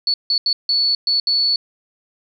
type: tone bursts at uneven times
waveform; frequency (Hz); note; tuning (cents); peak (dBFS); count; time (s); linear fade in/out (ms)
sine; 4435; C#8; 0; -14; 6; 0.07-0.14 / 0.3-0.38 / 0.46-0.53 / 0.69-0.95 / 1.07-1.2 / 1.27-1.56; 2
effects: 9-bit